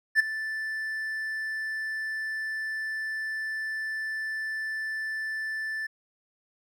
triangle tone with ADSR envelope, 1760 Hz, A6, in tune, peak -13 dBFS, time 0.15-5.87 s, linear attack 46 ms, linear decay 12 ms, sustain -15 dB, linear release 10 ms, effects none

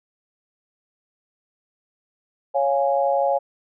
sine chord, Db major, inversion none, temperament equal, 554.4 / 698.5 / 830.6 Hz, Db5 / F5 / Ab5, 0 / 0 / 0 cents, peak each -20 / -23 / -23 dBFS, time 2.54-3.39 s, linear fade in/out 20 ms, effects none

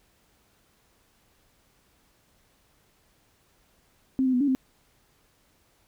sine tone with pitch steps, 263.1 / 258.1 / 247.7 / 285.1 / 261.3 Hz, C4 / C4 / B3 / C#4 / C4, +10 / -23 / +5 / +49 / -2 cents, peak -20 dBFS, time 4.19-4.55 s, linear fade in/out 0 ms, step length 72 ms, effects pink hiss -65 dBFS RMS until 5.87 s

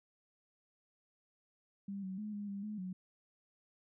sine tone with pitch steps, 198.5 / 188.7 / 211.7 / 205 / 199 / 212 / 184.7 Hz, G3 / F#3 / G#3 / G#3 / G3 / G#3 / F#3, +22 / +34 / +33 / -22 / +26 / +36 / -3 cents, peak -39 dBFS, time 1.88-2.93 s, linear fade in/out 5 ms, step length 150 ms, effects none

